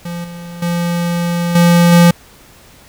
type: tone with level steps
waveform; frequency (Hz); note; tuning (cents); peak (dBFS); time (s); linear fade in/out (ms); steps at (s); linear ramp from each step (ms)
square; 172.4; F3; -22; -22 / -28 / -15 / -7 / -5; 0.05-2.11; 5; 0.24 / 0.62 / 1.55 / 1.92; 5
effects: pink hiss -43 dBFS RMS until 2.88 s